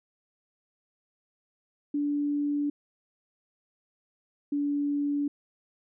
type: tone pair in turn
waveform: sine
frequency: 290.2 / 287.9 Hz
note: D4 / D4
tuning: -21 / -34 cents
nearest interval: unison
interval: 13 cents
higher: first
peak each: -25 dBFS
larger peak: neither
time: 1.94-2.7 / 4.52-5.28 s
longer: neither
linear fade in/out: 5 ms
effects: none